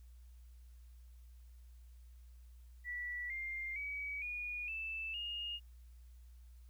sine tone with pitch steps, 1955 / 2107 / 2272 / 2449 / 2640 / 2846 Hz, B6 / C7 / C#7 / D#7 / E7 / F7, -18 / +12 / +42 / -28 / +2 / +32 cents, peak -39 dBFS, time 2.84-5.6 s, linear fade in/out 50 ms, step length 460 ms, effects added 60 Hz sine -54 dBFS peak until 6.69 s + white hiss -75 dBFS RMS until 6.69 s

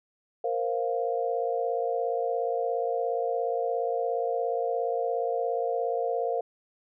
sine chord, Bb suspended second, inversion none, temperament equal, 466.2 / 523.3 / 698.5 Hz, Bb4 / C5 / F5, 0 / 0 / 0 cents, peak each -29 / -31 / -30 dBFS, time 0.44-6.41 s, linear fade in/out 5 ms, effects none

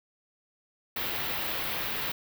white band-stop noise, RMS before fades -32 dBFS, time 0.96-2.12 s, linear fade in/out 5 ms, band 3900 to 16000 Hz, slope 24 dB/octave, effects none

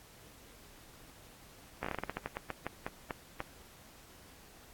slowing click train, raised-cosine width 0.5 ms, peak -20 dBFS, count 17, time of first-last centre 1.83-3.404 s, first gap 15 ms, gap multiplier 1.22, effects pink hiss -57 dBFS RMS until 4.73 s + AAC 64 kbps

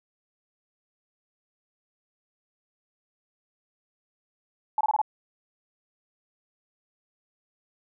sine tone bursts, 860 Hz, A5, 40 cents flat, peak -20 dBFS, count 5, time 4.78-5.016 s, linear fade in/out 2 ms, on 28 ms, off 24 ms, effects none

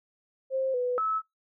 sine tone with pitch steps, 529 / 495.2 / 1300 Hz, C5 / B4 / E6, +19 / +5 / -24 cents, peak -25 dBFS, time 0.5-1.22 s, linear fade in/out 50 ms, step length 240 ms, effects noise-tail reverb RT60 0.2 s tail -24 dB re dry

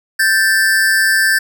square tone pair together, 1568 / 1760 Hz, G6 / A6, 0 / 0 cents, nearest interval major second, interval 200 cents, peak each -14 dBFS, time 0.19-1.39 s, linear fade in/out 10 ms, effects none

